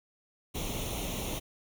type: noise with comb filter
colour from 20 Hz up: pink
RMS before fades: -35 dBFS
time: 0.54-1.4 s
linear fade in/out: 20 ms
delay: 0.31 ms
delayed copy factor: +0.75
effects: none